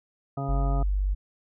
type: harmonic tone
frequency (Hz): 138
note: C#3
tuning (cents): -7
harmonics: 1 / 2 / 3 / 4 / 5 / 6 / 7 / 9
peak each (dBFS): -30 / -36 / -40 / -44 / -34 / -45 / -47 / -40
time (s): 0.37-0.83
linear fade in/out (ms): 5
type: tone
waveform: sine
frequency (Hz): 48.64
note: G1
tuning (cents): -13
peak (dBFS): -22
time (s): 0.48-1.15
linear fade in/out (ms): 20
effects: none